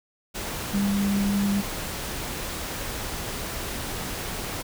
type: tone in noise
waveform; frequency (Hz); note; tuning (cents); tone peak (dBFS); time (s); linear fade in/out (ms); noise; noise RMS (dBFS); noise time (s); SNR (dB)
sine; 200.4; G3; +38; -21; 0.73-1.62; 20; pink; -32; 0.34-4.63; +8
effects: none